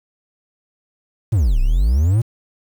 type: exponential two-way sweep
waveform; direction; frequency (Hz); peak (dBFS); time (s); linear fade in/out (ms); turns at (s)
triangle; down then up; 121.7 to 30.31 to 121.7; -10; 1.32-2.22; 10; 1.6
effects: 7-bit